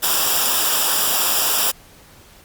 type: noise with comb filter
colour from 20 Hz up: white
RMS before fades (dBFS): -18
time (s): 0.02-1.72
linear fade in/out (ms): 20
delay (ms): 0.47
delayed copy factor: -0.75
effects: pink hiss -47 dBFS RMS until 2.44 s + Opus 48 kbps